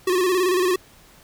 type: tone with vibrato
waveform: square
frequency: 365.3 Hz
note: F#4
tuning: 22 cents flat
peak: -18 dBFS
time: 0.07-0.76 s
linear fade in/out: 5 ms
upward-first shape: square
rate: 18 Hz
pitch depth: 55 cents each way
effects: pink hiss -51 dBFS RMS until 1.23 s